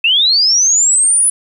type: linear sweep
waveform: sine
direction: up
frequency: 2602 to 10060 Hz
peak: -8 dBFS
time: 0.04-1.3 s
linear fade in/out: 5 ms
effects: 8-bit